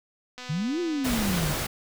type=click train; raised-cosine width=0.2 ms; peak=-23 dBFS; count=255; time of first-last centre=0.38-1.396 s; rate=250 Hz
type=exponential two-way sweep; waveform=sine; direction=up then down; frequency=140 to 360 to 140 Hz; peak=-25 dBFS; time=0.49-1.54 s; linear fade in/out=10 ms; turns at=0.8 s
type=noise; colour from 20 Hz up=pink; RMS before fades=-29 dBFS; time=1.04-1.67 s; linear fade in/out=10 ms
effects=none